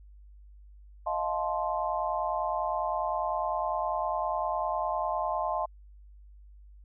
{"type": "chord", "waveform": "sine", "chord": "F dominant seventh", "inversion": "third", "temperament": "just", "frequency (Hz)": [628.6, 698.5, 873.1, 1047.7], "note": ["Eb5", "F5", "A5", "C6"], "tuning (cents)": [18, 0, -14, 2], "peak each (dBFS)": -33, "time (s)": [1.06, 5.66], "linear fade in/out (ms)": 10, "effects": ["added 50 Hz sine -49 dBFS peak until 6.84 s"]}